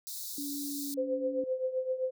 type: high-pass noise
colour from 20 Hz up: white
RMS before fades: -40 dBFS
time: 0.07-0.94 s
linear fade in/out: 0 ms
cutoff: 3700 Hz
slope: 96 dB/octave
type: tone with pitch glide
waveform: sine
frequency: 285.3 to 281 Hz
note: C#4 to C#4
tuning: +50 to +24 cents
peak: -36 dBFS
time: 0.38-1.44 s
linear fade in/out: 2 ms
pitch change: -26 cents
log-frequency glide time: 0.75-0.96 s
type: tone with tremolo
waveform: sine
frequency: 516 Hz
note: C5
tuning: 24 cents flat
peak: -26 dBFS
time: 0.97-2.11 s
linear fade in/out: 10 ms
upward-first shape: triangle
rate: 7.7 Hz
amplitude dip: 80%
effects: none